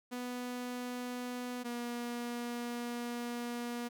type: tone pair in turn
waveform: sawtooth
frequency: 246.9 / 239.6 Hz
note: B3 / A#3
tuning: 0 / +48 cents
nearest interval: minor second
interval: 52 cents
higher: first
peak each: -34 / -33 dBFS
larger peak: second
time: 0.11-1.64 / 1.64-3.89 s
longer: second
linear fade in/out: 20 ms
effects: none